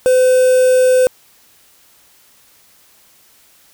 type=tone with quantisation; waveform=triangle; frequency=510 Hz; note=C5; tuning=44 cents flat; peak=-6 dBFS; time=0.06-1.07 s; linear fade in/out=0 ms; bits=4; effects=white hiss -50 dBFS RMS until 3.73 s